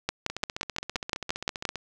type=two click trains; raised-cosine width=0.2 ms; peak=-16 / -9 dBFS; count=23 / 10; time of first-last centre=0.3-1.757 / 0.09-1.653 s; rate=15.1 / 5.76 Hz; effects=none